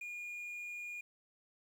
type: tone with quantisation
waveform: triangle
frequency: 2431 Hz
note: D#7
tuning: 41 cents flat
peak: -40 dBFS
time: 0.01-1.01 s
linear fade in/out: 5 ms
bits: 11
effects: none